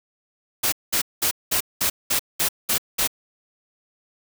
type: noise bursts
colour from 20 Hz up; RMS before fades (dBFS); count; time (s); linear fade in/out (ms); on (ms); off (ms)
white; -21; 9; 0.63-3.076; 10; 94; 200
effects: none